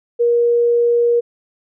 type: tone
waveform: sine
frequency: 474.3 Hz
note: A#4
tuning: 30 cents sharp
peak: -11 dBFS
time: 0.19-1.21 s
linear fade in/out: 20 ms
effects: none